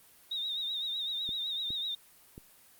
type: tone with vibrato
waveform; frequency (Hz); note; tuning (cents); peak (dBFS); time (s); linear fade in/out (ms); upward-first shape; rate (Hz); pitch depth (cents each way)
sine; 3729; A#7; 0; -32; 0.31-1.95; 5; triangle; 7.9; 82
type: clicks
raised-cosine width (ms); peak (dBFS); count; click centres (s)
3; -32; 3; 1.291 / 1.705 / 2.379
effects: white hiss -59 dBFS RMS until 2.79 s + Opus 32 kbps